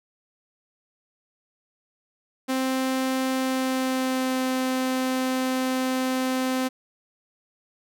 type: tone with pitch glide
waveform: sawtooth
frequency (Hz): 261.6 to 258.6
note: C4 to C4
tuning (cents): 0 to -20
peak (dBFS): -19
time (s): 2.48-6.69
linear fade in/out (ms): 20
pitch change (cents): -20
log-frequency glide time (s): 3.3-4.42
effects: none